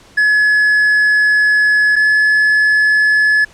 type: tone pair in turn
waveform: triangle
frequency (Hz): 1700 / 1711.8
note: G#6 / A6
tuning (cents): +40 / -48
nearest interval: unison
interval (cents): 12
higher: second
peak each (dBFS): -7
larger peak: neither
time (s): 0.17-1.96 / 1.96-3.45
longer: first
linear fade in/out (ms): 10
effects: pink hiss -44 dBFS RMS until 3.53 s + low-pass 8000 Hz 12 dB/octave